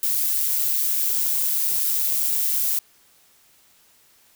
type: noise with amplitude modulation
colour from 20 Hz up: violet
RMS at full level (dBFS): -20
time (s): 0.03-2.79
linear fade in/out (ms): 2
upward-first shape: sine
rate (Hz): 145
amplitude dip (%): 45
effects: white hiss -57 dBFS RMS until 4.35 s